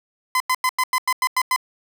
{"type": "tone bursts", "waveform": "30% pulse", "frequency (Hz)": 1021, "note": "C6", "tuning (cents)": -43, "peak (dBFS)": -14, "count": 9, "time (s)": [0.35, 1.562], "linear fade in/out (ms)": 2, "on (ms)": 52, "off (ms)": 93, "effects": []}